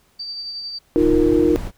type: tone with tremolo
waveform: sine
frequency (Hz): 4639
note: D8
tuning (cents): -22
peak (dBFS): -26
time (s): 0.19-0.79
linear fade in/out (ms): 10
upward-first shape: sine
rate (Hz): 11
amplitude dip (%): 30
type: noise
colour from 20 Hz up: brown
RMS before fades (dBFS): -26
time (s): 0.95-1.72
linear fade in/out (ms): 50
type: chord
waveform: sine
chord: Eb suspended second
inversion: none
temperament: equal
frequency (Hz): 311.1 / 349.2 / 466.2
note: Eb4 / F4 / Bb4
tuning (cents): 0 / 0 / 0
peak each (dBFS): -16 / -17 / -19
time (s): 0.96-1.56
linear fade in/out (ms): 0
effects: pink hiss -59 dBFS RMS until 1.77 s